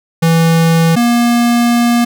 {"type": "tone pair in turn", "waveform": "square", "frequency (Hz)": [164.81, 237.8], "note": ["E3", "A#3"], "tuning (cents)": [0, 35], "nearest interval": "tritone", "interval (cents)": 635, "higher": "second", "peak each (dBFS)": [-8, -9], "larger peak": "first", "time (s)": [[0.22, 0.96], [0.96, 2.05]], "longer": "second", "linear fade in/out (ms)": 10, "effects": []}